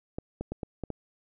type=clicks; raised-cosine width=2 ms; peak=-20 dBFS; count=6; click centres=0.185 / 0.41 / 0.52 / 0.632 / 0.837 / 0.903 s; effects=none